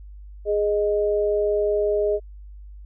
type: tone pair together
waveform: sine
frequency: 415.3 / 620.8 Hz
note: G#4 / D#5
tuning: 0 / -4 cents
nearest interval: perfect fifth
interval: 696 cents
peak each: -20 / -23 dBFS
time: 0.45-2.2 s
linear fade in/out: 50 ms
effects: added 50 Hz sine -38 dBFS peak until 2.85 s